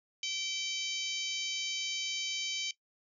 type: harmonic tone with a mistuned harmonic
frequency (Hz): 772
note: G5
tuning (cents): -27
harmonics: 3 / 4 / 5 / 6 / 7 / 8 / 9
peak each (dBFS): -40 / -36 / -43 / -42 / -46 / -42 / -48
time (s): 0.23-2.71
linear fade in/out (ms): 2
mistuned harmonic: 9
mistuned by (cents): -25
effects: noise-tail reverb RT60 0.1 s tail -18 dB re dry